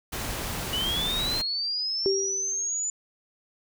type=noise; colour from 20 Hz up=pink; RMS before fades=-32 dBFS; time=0.12-1.42 s; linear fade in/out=10 ms
type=linear sweep; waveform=sine; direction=up; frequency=2926 to 7040 Hz; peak=-26 dBFS; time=0.73-2.9 s; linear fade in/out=2 ms
type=tone with exponential decay; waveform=sine; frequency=390 Hz; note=G4; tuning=9 cents flat; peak=-19 dBFS; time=2.06-2.71 s; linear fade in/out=0 ms; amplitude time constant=140 ms
effects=none